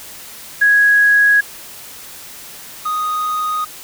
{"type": "tone pair in turn", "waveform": ["sine", "triangle"], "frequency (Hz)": [1661.2, 1244.5], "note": ["G#6", "D#6"], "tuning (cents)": [0, 0], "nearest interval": "perfect fourth", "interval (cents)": 500, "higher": "first", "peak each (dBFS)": [-8, -15], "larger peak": "first", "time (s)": [[0.61, 1.41], [2.85, 3.65]], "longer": "neither", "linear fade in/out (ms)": 10, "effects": ["white hiss -35 dBFS RMS until 3.83 s"]}